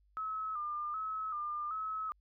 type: tone with vibrato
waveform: sine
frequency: 1244.5 Hz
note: D#6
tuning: in tune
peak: -35 dBFS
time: 0.17-2.12 s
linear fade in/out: 0 ms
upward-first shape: square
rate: 1.3 Hz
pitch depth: 61 cents each way
effects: added 50 Hz sine -66 dBFS peak until 2.2 s